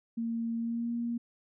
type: tone with pitch glide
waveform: sine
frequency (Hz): 230.1 to 235.6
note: A#3 to A#3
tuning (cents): -22 to +19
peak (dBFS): -30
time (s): 0.17-1.18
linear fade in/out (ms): 10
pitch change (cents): +41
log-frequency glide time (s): 0.57-0.92
effects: none